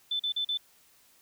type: tone bursts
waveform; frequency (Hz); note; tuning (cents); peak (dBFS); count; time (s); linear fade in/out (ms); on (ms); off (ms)
sine; 3520; A7; 0; -27; 4; 0.11-0.574; 5; 86; 40
effects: white hiss -62 dBFS RMS until 1.21 s